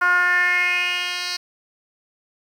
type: tone with band-pass filter sweep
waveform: 10% pulse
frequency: 357 Hz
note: F4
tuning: 38 cents sharp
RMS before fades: -20 dBFS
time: 0.01-1.37 s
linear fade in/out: 10 ms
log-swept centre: 1300 to 4200 Hz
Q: 4.9
effects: 8-bit